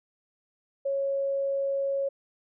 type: tone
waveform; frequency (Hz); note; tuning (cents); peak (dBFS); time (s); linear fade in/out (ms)
sine; 551; C#5; -11; -25; 0.85-2.09; 10
effects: none